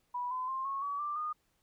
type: tone with pitch steps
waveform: sine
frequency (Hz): 981 / 1017.9 / 1056.3 / 1096.1 / 1137.3 / 1180.2 / 1224.6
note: B5 / C6 / C6 / C#6 / C#6 / D6 / D#6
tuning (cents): -12 / -48 / +16 / -20 / +44 / +8 / -28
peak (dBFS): -33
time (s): 0.14-1.33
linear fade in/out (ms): 10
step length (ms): 170
effects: pink hiss -75 dBFS RMS until 1.62 s